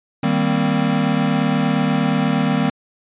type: chord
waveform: square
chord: C minor seventh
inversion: first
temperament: equal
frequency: 155.56 / 196 / 233.1 / 261.6 Hz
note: Eb3 / G3 / Bb3 / C4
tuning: 0 / 0 / 0 / 0 cents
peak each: -22 dBFS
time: 0.23-2.7 s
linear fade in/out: 5 ms
effects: resampled to 8000 Hz